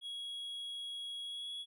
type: tone with pitch glide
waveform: triangle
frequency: 3322 to 3357 Hz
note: G#7 to G#7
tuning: 0 to +18 cents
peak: -39 dBFS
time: 0.01-1.66 s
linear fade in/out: 50 ms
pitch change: +18 cents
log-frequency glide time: 1.23-1.51 s
effects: none